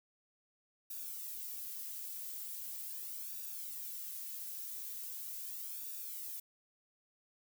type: noise with flanger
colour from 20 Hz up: violet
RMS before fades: -44 dBFS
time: 0.9-6.4 s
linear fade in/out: 5 ms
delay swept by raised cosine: 0.95 to 2.85 ms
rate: 0.4 Hz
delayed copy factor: -0.8
effects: none